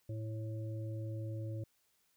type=harmonic tone; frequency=110 Hz; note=A2; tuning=in tune; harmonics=1 / 3 / 5; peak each=-38 / -48 / -50 dBFS; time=0.09-1.64 s; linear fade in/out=5 ms; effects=white hiss -75 dBFS RMS until 2.16 s